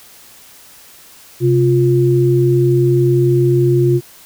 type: tone pair together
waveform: sine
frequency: 131.63 / 351.4 Hz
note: C3 / F4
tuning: +11 / +11 cents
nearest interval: octave + perfect fourth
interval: 1700 cents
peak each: -12 dBFS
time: 1.4-4.01 s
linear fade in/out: 50 ms
effects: white hiss -42 dBFS RMS until 4.25 s